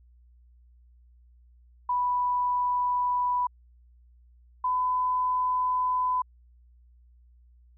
sine tone pair in turn, 987 / 1005.4 Hz, B5 / B5, -1 / +31 cents, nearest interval unison, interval 32 cents, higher second, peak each -23 dBFS, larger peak neither, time 1.89-3.47 / 4.64-6.22 s, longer neither, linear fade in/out 5 ms, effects added 60 Hz sine -54 dBFS peak until 7.77 s

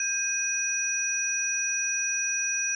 sine tone cluster, 1593 / 2500 / 5840 Hz, G6 / D#7 / F#8, +27 / +8 / -24 cents, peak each -32 / -32 / -27 dBFS, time 0-2.75 s, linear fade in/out 2 ms, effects none

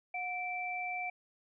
sine tone pair together, 726.5 / 2334 Hz, F#5 / D7, -32 / -11 cents, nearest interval octave + minor sixth, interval 2021 cents, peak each -38 / -37 dBFS, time 0.14-1.1 s, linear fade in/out 5 ms, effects none

